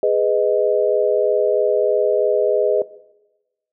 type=chord; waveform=sine; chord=G# minor; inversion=none; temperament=just; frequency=415.3 / 498.4 / 623 Hz; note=G#4 / B4 / D#5; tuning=0 / +16 / +2 cents; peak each=-18 dBFS; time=0.03-2.82 s; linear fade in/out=2 ms; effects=noise-tail reverb RT60 1.0 s tail -18 dB re dry